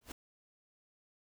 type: noise with exponential growth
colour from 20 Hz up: pink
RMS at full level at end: -40 dBFS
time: 0.01-0.12 s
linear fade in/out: 5 ms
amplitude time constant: 23 ms
effects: none